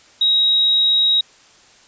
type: tone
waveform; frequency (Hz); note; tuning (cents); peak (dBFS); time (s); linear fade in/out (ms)
sine; 3808; A#7; +36; -12; 0.21-1.21; 5
effects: white hiss -49 dBFS RMS until 1.87 s + resampled to 16000 Hz